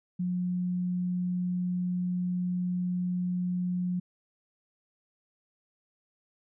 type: tone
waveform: sine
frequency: 179.6 Hz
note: F3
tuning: 49 cents sharp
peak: -27 dBFS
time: 0.19-4 s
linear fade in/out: 10 ms
effects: none